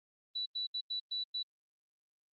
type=tone bursts at uneven times; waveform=sine; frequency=3951 Hz; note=B7; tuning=in tune; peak=-34 dBFS; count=6; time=0.35-0.46 / 0.55-0.67 / 0.74-0.81 / 0.9-1 / 1.11-1.24 / 1.34-1.43 s; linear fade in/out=10 ms; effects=Opus 32 kbps